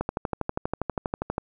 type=click train; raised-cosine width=1 ms; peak=-12 dBFS; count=18; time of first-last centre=0.01-1.381 s; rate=12.4 Hz; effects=none